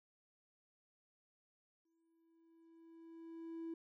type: tone with exponential growth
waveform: triangle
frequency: 329.6 Hz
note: E4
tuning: in tune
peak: -38 dBFS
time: 1.85-3.74 s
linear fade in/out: 5 ms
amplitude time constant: 410 ms
effects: tanh soft clip ceiling -38 dBFS

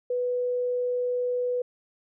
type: tone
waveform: sine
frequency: 493.9 Hz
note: B4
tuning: in tune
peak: -24 dBFS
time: 0.1-1.62 s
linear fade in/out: 5 ms
effects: none

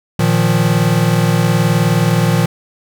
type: chord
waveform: square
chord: Bb suspended fourth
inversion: none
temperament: equal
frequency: 116.54 / 155.56 / 174.61 Hz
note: Bb2 / Eb3 / F3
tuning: 0 / 0 / 0 cents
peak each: -16 dBFS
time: 0.19-2.46 s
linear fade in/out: 5 ms
effects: none

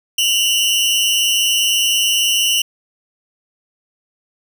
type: tone pair together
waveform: sawtooth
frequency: 2794 / 3003 Hz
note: F7 / F#7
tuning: 0 / +25 cents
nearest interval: minor second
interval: 125 cents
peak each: -13 dBFS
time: 0.18-2.62 s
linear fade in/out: 5 ms
effects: none

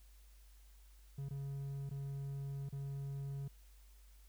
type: tone with dropouts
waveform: triangle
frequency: 138.7 Hz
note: C#3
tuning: 1 cent sharp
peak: -38 dBFS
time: 1.18-3.48 s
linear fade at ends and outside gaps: 5 ms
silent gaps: 1.288-1.307 / 1.894-1.91 / 2.69-2.725 s
effects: added 50 Hz sine -58 dBFS peak until 4.28 s + white hiss -70 dBFS RMS until 4.28 s

